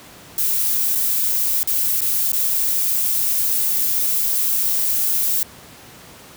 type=noise with dropouts; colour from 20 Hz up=violet; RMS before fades=-19 dBFS; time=0.38-5.43 s; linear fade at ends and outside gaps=1 ms; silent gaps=0.951-0.955 / 1.631-1.674 / 2.007-2.017 / 2.319-2.331 s; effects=pink hiss -42 dBFS RMS until 6.36 s + high-pass 80 Hz 12 dB/octave